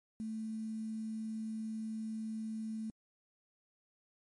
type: tone with quantisation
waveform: sine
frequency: 220 Hz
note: A3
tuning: in tune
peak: -37 dBFS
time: 0.2-2.9 s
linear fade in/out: 0 ms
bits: 10
effects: MP3 48 kbps